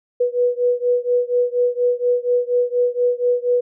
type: beating tone pair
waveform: sine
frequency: 488 / 492.2 Hz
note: B4 / B4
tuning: -21 / -6 cents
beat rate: 4.2 Hz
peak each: -18 / -19 dBFS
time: 0.2-3.61 s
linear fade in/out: 10 ms
effects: none